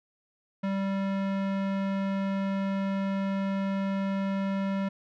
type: tone with low-pass filter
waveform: square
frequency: 195.1 Hz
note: G3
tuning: 8 cents flat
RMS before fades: -29 dBFS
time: 0.63-4.89 s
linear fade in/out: 10 ms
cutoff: 2400 Hz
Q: 0.72
effects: none